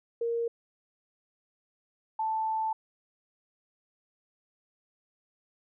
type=tone pair in turn; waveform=sine; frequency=466.2 / 880.1 Hz; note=A#4 / A5; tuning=0 / 0 cents; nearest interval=major seventh; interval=1100 cents; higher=second; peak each=-27 dBFS; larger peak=neither; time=0.21-0.48 / 2.19-2.73 s; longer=second; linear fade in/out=5 ms; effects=none